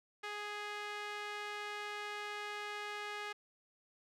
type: tone with band-pass filter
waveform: sawtooth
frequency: 415.6 Hz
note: G#4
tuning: 1 cent sharp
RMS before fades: -43 dBFS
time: 0.23-3.33 s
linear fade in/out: 10 ms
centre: 2000 Hz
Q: 1
effects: none

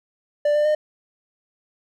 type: tone with pitch steps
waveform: triangle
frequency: 589 / 596 / 608 Hz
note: D5 / D5 / D#5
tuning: +5 / +25 / -40 cents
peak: -14 dBFS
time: 0.45-0.75 s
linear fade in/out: 5 ms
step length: 100 ms
effects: none

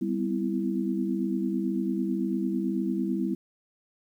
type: chord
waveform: sine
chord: C major seventh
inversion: second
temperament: equal with one note detuned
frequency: 196 / 246.9 / 255.9 / 329.6 Hz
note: G3 / B3 / C4 / E4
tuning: 0 / 0 / -38 / 0 cents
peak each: -29 / -33 / -33 / -30 dBFS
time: 0.01-3.35 s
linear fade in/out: 10 ms
effects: 10-bit

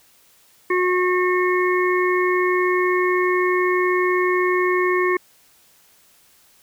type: harmonic tone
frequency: 363.2 Hz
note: F#4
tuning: 32 cents flat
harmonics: 1 / 3 / 5 / 6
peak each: -18 / -23 / -25 / -26 dBFS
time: 0.7-5.17 s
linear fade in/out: 5 ms
effects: white hiss -55 dBFS RMS until 6.62 s

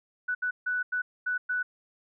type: tone bursts at uneven times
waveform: sine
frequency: 1485 Hz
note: F#6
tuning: 6 cents sharp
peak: -26 dBFS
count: 6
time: 0.28-0.35 / 0.42-0.51 / 0.66-0.83 / 0.92-1.02 / 1.26-1.38 / 1.49-1.63 s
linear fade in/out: 10 ms
effects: none

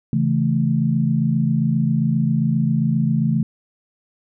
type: chord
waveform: sine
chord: A major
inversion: first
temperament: just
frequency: 137.5 / 165 / 220 Hz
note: C#3 / E3 / A3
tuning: -14 / +2 / 0 cents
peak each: -20 dBFS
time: 0.13-3.43 s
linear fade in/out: 2 ms
effects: none

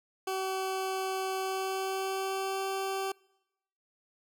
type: tone with pitch glide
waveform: 20% pulse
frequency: 380.2 to 386.6 Hz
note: F#4 to G4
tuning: +47 to -24 cents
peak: -26 dBFS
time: 0.27-3.12 s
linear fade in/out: 5 ms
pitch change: +29 cents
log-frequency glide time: 1.37-2.63 s
effects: noise-tail reverb RT60 0.9 s tail -25 dB re dry

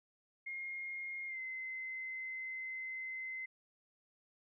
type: tone with pitch glide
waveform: sine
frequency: 2136 to 2058 Hz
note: C7 to C7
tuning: +35 to -29 cents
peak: -40 dBFS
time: 0.46-3.46 s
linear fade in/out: 10 ms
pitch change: -64 cents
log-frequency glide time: 1.27-1.4 s
effects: none

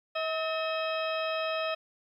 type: harmonic tone with a mistuned harmonic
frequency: 640 Hz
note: D#5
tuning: 49 cents sharp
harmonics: 1 / 2 / 3 / 4 / 5 / 6 / 8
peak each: -31 / -35 / -42 / -37 / -41 / -44 / -46 dBFS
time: 0.15-1.75 s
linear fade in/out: 10 ms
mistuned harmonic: 3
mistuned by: -100 cents
effects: 11-bit

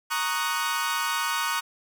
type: chord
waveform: sawtooth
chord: D# minor seventh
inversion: second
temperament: equal with one note detuned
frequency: 932.3 / 1108.7 / 1244.5 / 1485.1 Hz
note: A#5 / C#6 / D#6 / F#6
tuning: 0 / 0 / 0 / +6 cents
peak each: -27 dBFS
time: 0.1-1.61 s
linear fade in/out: 20 ms
effects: none

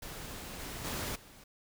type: noise with level steps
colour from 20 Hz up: pink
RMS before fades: -44 / -42 / -37 / -55 dBFS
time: 0.02-1.44 s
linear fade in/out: 5 ms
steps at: 0.59 / 0.84 / 1.15 s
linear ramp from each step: 10 ms
effects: none

